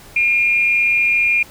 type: tone with amplitude modulation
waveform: sine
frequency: 2409 Hz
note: D7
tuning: 43 cents sharp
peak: -10 dBFS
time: 0.16-1.43 s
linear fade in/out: 5 ms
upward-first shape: sine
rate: 245 Hz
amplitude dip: 50%
effects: pink hiss -42 dBFS RMS until 1.5 s